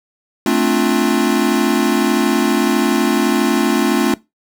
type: chord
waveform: square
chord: D minor seventh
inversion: second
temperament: equal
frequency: 220 / 261.6 / 293.7 / 349.2 Hz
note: A3 / C4 / D4 / F4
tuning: 0 / 0 / 0 / 0 cents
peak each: -19 dBFS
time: 0.46-4.14 s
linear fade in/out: 2 ms
effects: noise-tail reverb RT60 0.2 s tail -20 dB re dry